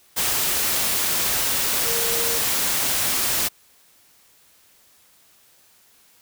sine tone in noise, 466.2 Hz, A#4, in tune, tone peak -29 dBFS, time 1.85-2.39 s, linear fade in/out 20 ms, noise white, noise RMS -22 dBFS, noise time 0.16-3.49 s, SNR -10 dB, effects white hiss -56 dBFS RMS until 6.21 s

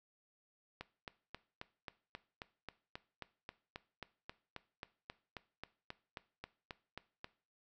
click train, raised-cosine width 0.3 ms, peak -28 dBFS, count 25, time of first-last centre 0.81-7.244 s, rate 3.73 Hz, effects noise-tail reverb RT60 0.4 s tail -18 dB re dry

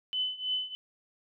sine tone with tremolo, 3019 Hz, F#7, 34 cents sharp, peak -26 dBFS, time 0.13-0.75 s, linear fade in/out 0 ms, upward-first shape triangle, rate 3.1 Hz, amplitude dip 90%, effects none

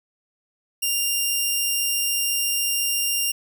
10% pulse tone, 2794 Hz, F7, in tune, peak -12 dBFS, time 0.82-3.32 s, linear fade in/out 10 ms, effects none

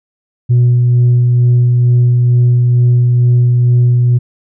sine tone with tremolo, 122.2 Hz, B2, 18 cents flat, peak -3 dBFS, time 0.49-4.19 s, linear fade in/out 20 ms, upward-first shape sine, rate 2.2 Hz, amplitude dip 25%, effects tanh soft clip ceiling -4 dBFS

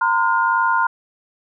sine tone cluster, 925 / 1027 / 1425 Hz, A#5 / C6 / F6, -14 / -33 / +34 cents, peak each -19 dBFS, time 0.01-0.87 s, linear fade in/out 5 ms, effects none

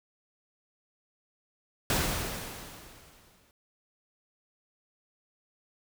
pink noise with exponential decay, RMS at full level -26 dBFS, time 1.9-3.51 s, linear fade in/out 1 ms, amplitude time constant 350 ms, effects none

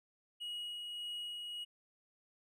triangle tone with tremolo, 2900 Hz, F#7, 35 cents flat, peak -38 dBFS, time 0.4-1.65 s, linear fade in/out 20 ms, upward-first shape sine, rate 1.7 Hz, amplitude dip 25%, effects none

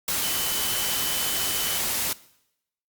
sine tone in noise, 3030 Hz, F#7, 40 cents sharp, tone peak -32 dBFS, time 0.23-1.78 s, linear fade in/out 2 ms, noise white, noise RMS -26 dBFS, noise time 0.08-2.13 s, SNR -9 dB, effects noise-tail reverb RT60 0.8 s tail -20 dB re dry + Opus 48 kbps

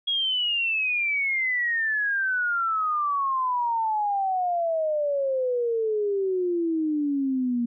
sine exponential sweep, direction down, 3322 to 234.7 Hz, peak -22 dBFS, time 0.07-7.66 s, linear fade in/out 10 ms, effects none

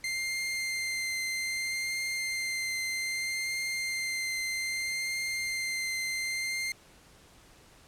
sawtooth tone with vibrato, 2093 Hz, C7, in tune, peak -27 dBFS, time 0.04-6.72 s, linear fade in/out 2 ms, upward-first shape triangle, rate 0.63 Hz, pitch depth 13 cents each way, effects pink hiss -57 dBFS RMS until 7.87 s + low-pass 11000 Hz 12 dB/octave

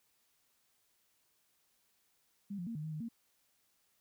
sine tone with pitch steps, 200.9 / 174.7 / 230.1 / 152.1 / 157.1 / 153.6 / 231 Hz, G3 / F3 / A#3 / D#3 / D#3 / D#3 / A#3, +43 / +1 / -22 / -39 / +17 / -22 / -16 cents, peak -38 dBFS, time 2.5-3.088 s, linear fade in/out 10 ms, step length 84 ms, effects white hiss -75 dBFS RMS until 4 s

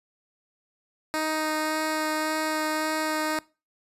10% pulse tone with vibrato, 311.1 Hz, D#4, in tune, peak -17 dBFS, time 1.14-3.39 s, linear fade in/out 0 ms, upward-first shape sine, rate 1.8 Hz, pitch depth 9 cents each way, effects noise-tail reverb RT60 0.3 s tail -22 dB re dry + resampled to 32000 Hz

